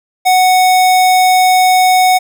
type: tone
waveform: square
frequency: 740 Hz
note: F#5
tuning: in tune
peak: -7 dBFS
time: 0.25-2.19 s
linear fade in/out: 20 ms
effects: none